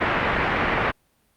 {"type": "low-pass noise", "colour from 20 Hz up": "white", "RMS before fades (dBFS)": -22, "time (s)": [0, 0.92], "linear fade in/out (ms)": 20, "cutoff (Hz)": 2200, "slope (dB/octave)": 24, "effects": ["pink hiss -65 dBFS RMS until 1.36 s", "Opus 48 kbps"]}